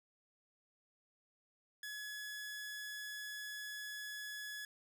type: tone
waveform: sawtooth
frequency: 1695 Hz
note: G#6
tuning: 35 cents sharp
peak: -40 dBFS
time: 1.83-4.65 s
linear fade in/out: 2 ms
effects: none